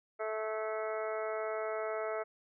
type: harmonic tone with a mistuned harmonic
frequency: 218 Hz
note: A3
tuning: 16 cents flat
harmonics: 2 / 3 / 4 / 5 / 6 / 7 / 8 / 9 / 10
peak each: -38 / -37 / -47 / -50 / -42 / -50 / -56 / -50 / -49 dBFS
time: 0.19-2.24 s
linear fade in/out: 20 ms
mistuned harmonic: 8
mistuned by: -53 cents
effects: none